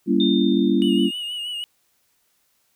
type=chord; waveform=sine; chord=G diminished seventh; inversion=none; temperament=just; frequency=196 / 235.2 / 282.2 / 338.7 Hz; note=G3 / Bb3 / Db4 / Fb4; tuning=0 / +16 / +31 / +47 cents; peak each=-21 dBFS; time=0.06-1.11 s; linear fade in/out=50 ms
type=tone with exponential decay; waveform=sine; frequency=3627 Hz; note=A#7; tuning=48 cents flat; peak=-21 dBFS; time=0.2-1.4 s; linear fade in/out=2 ms; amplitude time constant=260 ms
type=tone with vibrato; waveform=triangle; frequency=2900 Hz; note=F#7; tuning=35 cents flat; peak=-25 dBFS; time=0.82-1.64 s; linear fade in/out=0 ms; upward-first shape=sine; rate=6.3 Hz; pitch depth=43 cents each way
effects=white hiss -66 dBFS RMS until 2.75 s